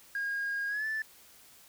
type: tone with pitch glide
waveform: sine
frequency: 1628 to 1755 Hz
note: G#6 to A6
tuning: -35 to -5 cents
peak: -29 dBFS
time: 0.15-1.02 s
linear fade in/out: 2 ms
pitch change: +130 cents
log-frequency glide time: 0.68-0.86 s
effects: tanh soft clip ceiling -28 dBFS + white hiss -57 dBFS RMS until 1.68 s